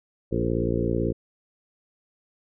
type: harmonic tone with a mistuned harmonic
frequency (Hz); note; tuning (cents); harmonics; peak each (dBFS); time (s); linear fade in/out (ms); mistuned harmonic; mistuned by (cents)
58; A#1; -8; 1 / 2 / 3 / 4 / 5 / 6 / 7 / 8 / 9; -31 / -29 / -31 / -31 / -32 / -29 / -31 / -32 / -34; 0.31-1.13; 20; 8; -18
effects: none